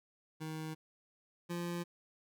25% pulse tone pair in turn, 157.5 / 173.16 Hz, D#3 / F3, +21 / -14 cents, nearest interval major second, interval 165 cents, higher second, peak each -36 / -33 dBFS, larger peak second, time 0.4-0.75 / 1.49-1.84 s, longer neither, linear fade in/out 20 ms, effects none

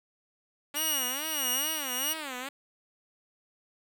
5% pulse tone with vibrato, 281.7 Hz, C#4, 28 cents sharp, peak -24 dBFS, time 0.74-2.49 s, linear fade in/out 5 ms, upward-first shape sine, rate 2.3 Hz, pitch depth 220 cents each way
10% pulse tone with tremolo, 2881 Hz, F#7, 47 cents flat, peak -18 dBFS, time 0.75-2.14 s, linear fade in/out 20 ms, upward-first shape triangle, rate 1.6 Hz, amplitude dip 65%
effects none

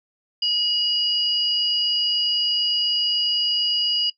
sine tone pair together, 2898 / 4869 Hz, F#7 / D#8, -37 / -38 cents, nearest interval major sixth, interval 899 cents, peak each -22 dBFS, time 0.42-4.1 s, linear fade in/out 5 ms, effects noise-tail reverb RT60 0.1 s tail -19 dB re dry

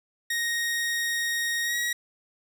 sawtooth tone with pitch glide, 1869 to 1906.1 Hz, A#6 to A#6, +4 to +38 cents, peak -22 dBFS, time 0.3-1.93 s, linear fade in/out 5 ms, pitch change +34 cents, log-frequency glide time 1.63-1.76 s, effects none

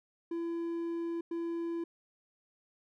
triangle tone bursts at uneven times, 336.6 Hz, E4, 36 cents sharp, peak -31 dBFS, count 2, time 0.31-1.21 / 1.31-1.84 s, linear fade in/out 5 ms, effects none

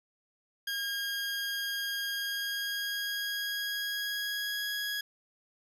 20% pulse tone with pitch glide, 1624 to 1662 Hz, G#6 to G#6, -39 to +1 cents, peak -27 dBFS, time 0.67-5.01 s, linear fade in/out 5 ms, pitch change +40 cents, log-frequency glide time 2.12-4.68 s, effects none

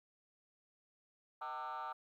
sine tone with frequency modulation, 1046.5 Hz, C6, in tune, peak -38 dBFS, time 1.41-1.93 s, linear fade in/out 10 ms, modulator 140 Hz, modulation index 2.3, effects tanh soft clip ceiling -39 dBFS + 13-bit

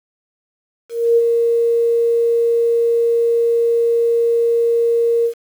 sine tone with ADSR envelope, 466.2 Hz, A#4, in tune, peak -8 dBFS, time 0.89-5.34 s, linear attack 280 ms, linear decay 38 ms, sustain -4 dB, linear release 87 ms, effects 7-bit

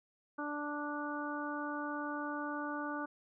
harmonic tone, 293.7 Hz, D4, in tune, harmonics 1 / 2 / 3 / 4 / 5, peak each -40 / -45 / -44 / -43 / -43 dBFS, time 0.38-3.06 s, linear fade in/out 10 ms, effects none

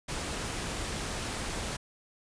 pink noise, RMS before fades -35 dBFS, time 0.08-1.77 s, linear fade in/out 10 ms, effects resampled to 22050 Hz

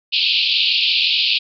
pink band-pass noise, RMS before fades -17 dBFS, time 0.12-1.39 s, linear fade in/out 20 ms, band 2500 to 4700 Hz, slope 96 dB/octave, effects none

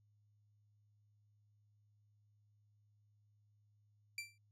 sawtooth tone with exponential decay, 2349 Hz, D7, in tune, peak -35 dBFS, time 4.18-4.38 s, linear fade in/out 2 ms, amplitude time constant 42 ms, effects added 104 Hz sine -70 dBFS peak until 4.51 s + low-pass 11000 Hz 12 dB/octave

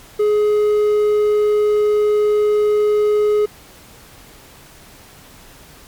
triangle tone, 420 Hz, G#4, 19 cents sharp, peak -10 dBFS, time 0.19-3.46 s, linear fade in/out 10 ms, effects pink hiss -43 dBFS RMS until 5.87 s + MP3 96 kbps

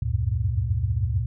sine tone cluster, 70.5 / 85.1 / 93.8 / 100.8 / 116.6 Hz, C#2 / F2 / F#2 / G2 / A#2, +30 / -44 / +24 / +49 / +1 cents, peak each -27 / -31 / -27 / -30 / -26 dBFS, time 0.02-1.26 s, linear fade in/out 5 ms, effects none

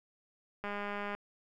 click train, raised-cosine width 0.5 ms, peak -24 dBFS, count 105, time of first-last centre 0.64-1.15 s, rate 204 Hz, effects 11-bit

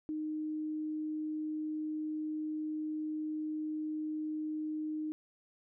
sine tone, 308.4 Hz, D#4, 15 cents flat, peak -34 dBFS, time 0.09-5.12 s, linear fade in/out 0 ms, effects none

